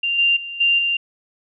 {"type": "tone with level steps", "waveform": "sine", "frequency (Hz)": 2785, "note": "F7", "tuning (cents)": -5, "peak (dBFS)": [-18, -13, -28, -13, -17], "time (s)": [0.03, 0.97], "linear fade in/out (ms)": 5, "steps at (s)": [0.18, 0.36, 0.6, 0.78], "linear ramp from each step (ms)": 10, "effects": []}